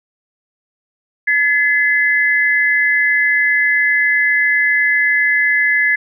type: tone pair together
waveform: sine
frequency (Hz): 1709.4 / 2037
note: G#6 / C7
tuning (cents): +49 / -47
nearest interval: minor third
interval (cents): 304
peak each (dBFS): -14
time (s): 1.27-5.96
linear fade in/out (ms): 10
effects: none